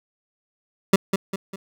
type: tone with echo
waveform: 25% pulse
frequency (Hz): 194.2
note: G3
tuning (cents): -16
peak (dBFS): -7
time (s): 0.93-0.96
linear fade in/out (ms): 5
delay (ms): 200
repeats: 3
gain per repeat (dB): -7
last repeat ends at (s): 1.56
effects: none